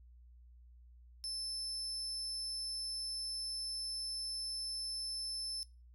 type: tone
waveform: 35% pulse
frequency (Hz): 5274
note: E8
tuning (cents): 0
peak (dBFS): -36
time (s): 1.24-5.63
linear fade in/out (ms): 0
effects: noise-tail reverb RT60 0.3 s tail -20 dB re dry + added 60 Hz sine -56 dBFS peak until 5.94 s